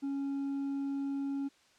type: tone with hard clipping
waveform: sine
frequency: 277.2 Hz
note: C#4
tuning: in tune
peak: -33 dBFS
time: 0.02-1.49 s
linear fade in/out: 20 ms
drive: 2 dB
effects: white hiss -65 dBFS RMS until 1.78 s + low-pass 6000 Hz 12 dB/octave